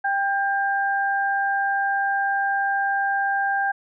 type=tone pair together; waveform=sine; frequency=791 / 1595.8 Hz; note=G5 / G6; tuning=+15 / +30 cents; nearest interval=octave; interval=1215 cents; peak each=-22 / -23 dBFS; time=0.04-3.72 s; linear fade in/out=10 ms; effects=none